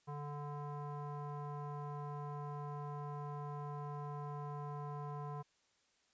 square tone with low-pass filter, 145.9 Hz, D3, 11 cents flat, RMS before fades -44 dBFS, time 0.07-5.43 s, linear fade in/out 20 ms, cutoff 1000 Hz, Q 3.8, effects white hiss -75 dBFS RMS until 6.13 s + resampled to 16000 Hz

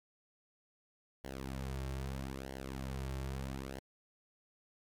sawtooth tone with flanger, 66.6 Hz, C2, 31 cents sharp, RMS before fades -41 dBFS, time 1.24-3.79 s, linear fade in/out 0 ms, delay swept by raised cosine 0.8 to 4.1 ms, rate 0.78 Hz, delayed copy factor -0.75, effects MP3 96 kbps

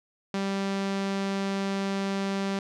sawtooth tone with low-pass filter, 196 Hz, G3, in tune, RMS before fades -29 dBFS, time 0.34-2.59 s, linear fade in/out 2 ms, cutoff 5500 Hz, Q 0.94, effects none

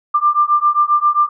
sine beating tone pair, 1186 / 1193.5 Hz, D6 / D6, +17 / +28 cents, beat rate 7.5 Hz, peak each -14 dBFS, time 0.14-1.29 s, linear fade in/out 10 ms, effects none

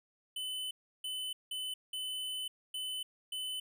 square tone bursts at uneven times, 3021 Hz, F#7, 35 cents sharp, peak -37 dBFS, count 6, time 0.36-0.71 / 1.04-1.33 / 1.51-1.74 / 1.93-2.48 / 2.74-3.03 / 3.32-3.6 s, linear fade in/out 5 ms, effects none

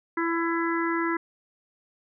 harmonic tone, 334.2 Hz, E4, 24 cents sharp, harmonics 1 / 3 / 4 / 5 / 6, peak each -26 / -31 / -32 / -33 / -34 dBFS, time 0.17-1.17 s, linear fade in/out 5 ms, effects none

